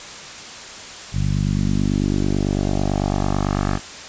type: tone with low-pass filter sweep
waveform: 10% pulse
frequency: 49 Hz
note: G1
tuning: in tune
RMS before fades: -20 dBFS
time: 1.12-3.8 s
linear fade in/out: 50 ms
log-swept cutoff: 130 to 1600 Hz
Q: 1.7
effects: white hiss -35 dBFS RMS until 4.08 s + resampled to 16000 Hz